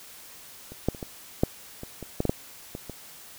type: clicks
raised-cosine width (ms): 2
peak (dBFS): -27 / -9 / -27 / -20 / -6 / -23 / -23 / -11 / -12 / -9 / -21 / -23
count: 12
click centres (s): 0.72 / 0.886 / 0.948 / 1.028 / 1.435 / 1.834 / 2.027 / 2.204 / 2.253 / 2.295 / 2.751 / 2.897
effects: white hiss -47 dBFS RMS until 3.38 s